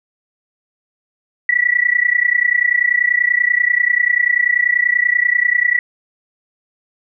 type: tone with amplitude modulation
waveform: sine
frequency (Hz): 1949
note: B6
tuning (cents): -23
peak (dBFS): -8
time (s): 1.49-5.79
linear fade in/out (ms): 2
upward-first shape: sine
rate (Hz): 30.3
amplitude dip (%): 90
effects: none